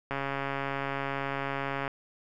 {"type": "click train", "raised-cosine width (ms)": 0.5, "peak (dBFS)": -17, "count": 245, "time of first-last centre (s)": [0.11, 1.878], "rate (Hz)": 138, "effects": []}